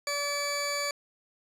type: tone pair together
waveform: 20% pulse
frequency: 575 / 2300 Hz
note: D5 / D7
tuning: -37 / -37 cents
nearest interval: 2 octaves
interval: 2400 cents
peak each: -27 dBFS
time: 0.07-0.91 s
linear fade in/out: 2 ms
effects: resampled to 32000 Hz